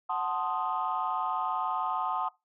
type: chord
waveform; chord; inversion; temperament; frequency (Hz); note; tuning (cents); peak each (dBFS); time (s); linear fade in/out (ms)
sine; F# diminished seventh; none; equal; 740 / 880 / 1046.5 / 1244.5; F#5 / A5 / C6 / Eb6; 0 / 0 / 0 / 0; -33; 0.09-2.29; 10
effects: noise-tail reverb RT60 0.2 s tail -20 dB re dry + tanh soft clip ceiling -20 dBFS